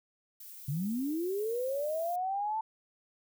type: noise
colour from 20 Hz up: violet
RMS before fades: -48 dBFS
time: 0.4-2.16 s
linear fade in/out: 5 ms
type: linear sweep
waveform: sine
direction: up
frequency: 131.1 to 893 Hz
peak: -30 dBFS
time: 0.68-2.61 s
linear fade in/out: 5 ms
effects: none